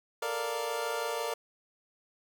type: chord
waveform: 25% pulse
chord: Bb major seventh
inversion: third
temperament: equal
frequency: 440 / 466.2 / 587.3 / 698.5 Hz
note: A4 / Bb4 / D5 / F5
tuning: 0 / 0 / 0 / 0 cents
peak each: -37 / -31 / -33 / -36 dBFS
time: 0.22-1.34 s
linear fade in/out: 5 ms
effects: none